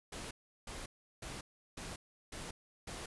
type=noise bursts; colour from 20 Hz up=pink; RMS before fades=-45 dBFS; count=6; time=0.12-3.06 s; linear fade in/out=5 ms; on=190 ms; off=360 ms; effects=resampled to 24000 Hz